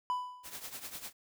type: tone with exponential decay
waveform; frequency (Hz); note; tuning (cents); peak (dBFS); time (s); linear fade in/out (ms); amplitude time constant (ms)
triangle; 995; B5; +13; -26; 0.1-0.61; 0; 110
type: noise with tremolo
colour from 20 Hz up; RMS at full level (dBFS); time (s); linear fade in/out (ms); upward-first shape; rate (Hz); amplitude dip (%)
white; -41; 0.43-1.13; 50; triangle; 10; 80
effects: none